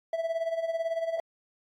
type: tone with tremolo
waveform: triangle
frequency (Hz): 659.3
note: E5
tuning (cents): 0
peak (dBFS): -23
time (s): 0.13-1.2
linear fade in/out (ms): 2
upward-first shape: sine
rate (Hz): 18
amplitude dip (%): 70
effects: AAC 48 kbps